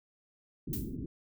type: low-pass noise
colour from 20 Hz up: white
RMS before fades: -38 dBFS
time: 0.67-1.06 s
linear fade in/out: 5 ms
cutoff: 340 Hz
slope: 48 dB/octave
type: noise with exponential decay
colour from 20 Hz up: violet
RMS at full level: -35 dBFS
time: 0.73-0.96 s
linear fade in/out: 2 ms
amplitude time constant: 48 ms
effects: none